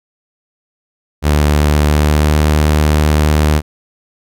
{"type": "tone with pitch glide", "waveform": "sawtooth", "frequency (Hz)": [74.3, 75.82], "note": ["D2", "D#2"], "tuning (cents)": [21, -44], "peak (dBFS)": -5, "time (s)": [1.22, 3.62], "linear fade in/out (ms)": 50, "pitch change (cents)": 35, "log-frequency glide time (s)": [1.69, 2.39], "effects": []}